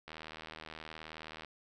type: click train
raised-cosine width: 0.3 ms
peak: -29 dBFS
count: 109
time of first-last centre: 0.08-1.447 s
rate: 79 Hz
effects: none